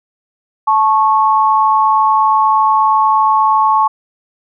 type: tone pair together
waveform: sine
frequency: 871.6 / 1100 Hz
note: A5 / C#6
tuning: -17 / -14 cents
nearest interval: major third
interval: 403 cents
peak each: -11 dBFS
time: 0.67-3.88 s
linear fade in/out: 10 ms
effects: none